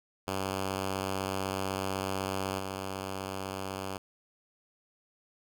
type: tone with level steps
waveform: 5% pulse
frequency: 96 Hz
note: G2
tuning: 36 cents flat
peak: -20 / -24 dBFS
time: 0.27-3.98 s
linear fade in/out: 10 ms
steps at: 2.59 s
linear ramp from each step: 2 ms
effects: none